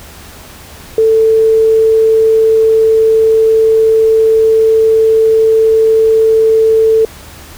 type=tone; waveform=sine; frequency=443.8 Hz; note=A4; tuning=15 cents sharp; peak=-5 dBFS; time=0.98-7.05 s; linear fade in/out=2 ms; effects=added 76 Hz sine -39 dBFS peak until 7.57 s + pink hiss -34 dBFS RMS until 7.57 s